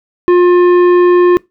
triangle tone with tanh clipping, 355 Hz, F4, 28 cents sharp, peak -6 dBFS, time 0.28-1.37 s, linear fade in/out 0 ms, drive 15 dB, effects noise-tail reverb RT60 0.2 s tail -23 dB re dry

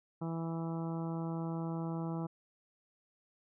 harmonic tone, 164.81 Hz, E3, in tune, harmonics 1 / 2 / 3 / 4 / 5 / 6 / 7 / 8, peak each -36 / -41 / -48 / -49 / -48 / -51 / -54 / -54 dBFS, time 0.21-2.27 s, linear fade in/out 10 ms, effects none

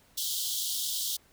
pink high-pass noise, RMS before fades -32 dBFS, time 0.17-1.17 s, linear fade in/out 10 ms, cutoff 3100 Hz, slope 96 dB/octave, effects pink hiss -62 dBFS RMS until 1.32 s

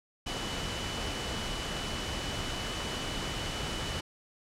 sine tone in noise, 2975 Hz, F#7, 9 cents sharp, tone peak -41 dBFS, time 0.26-4.01 s, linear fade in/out 10 ms, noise pink, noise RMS -35 dBFS, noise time 0.26-4.01 s, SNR -9 dB, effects low-pass 7000 Hz 12 dB/octave

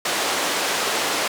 pink band-pass noise, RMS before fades -23 dBFS, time 0.05-1.28 s, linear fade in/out 5 ms, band 440 to 8700 Hz, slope 12 dB/octave, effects none

